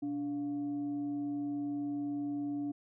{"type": "tone with frequency modulation", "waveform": "sine", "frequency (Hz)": 288.8, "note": "D4", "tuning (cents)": -29, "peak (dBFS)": -33, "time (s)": [0.02, 2.72], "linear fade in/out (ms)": 10, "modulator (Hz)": 413, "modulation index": 0.26, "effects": []}